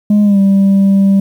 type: tone with pitch glide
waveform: sine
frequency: 207.7 to 196.04 Hz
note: G#3 to G3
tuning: 0 to 0 cents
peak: -3 dBFS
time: 0.1-1.2 s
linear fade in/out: 5 ms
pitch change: -100 cents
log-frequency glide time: 0.23-0.39 s
effects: tanh soft clip ceiling -5 dBFS + 7-bit